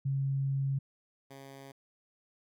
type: tone pair in turn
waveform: sine / 10% pulse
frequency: 136.6 / 136.6 Hz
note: C#3 / C#3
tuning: -25 / -25 cents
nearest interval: unison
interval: 0 cents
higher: neither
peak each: -28 / -39 dBFS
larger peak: first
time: 0.05-0.79 / 1.3-1.72 s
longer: first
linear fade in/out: 10 ms
effects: none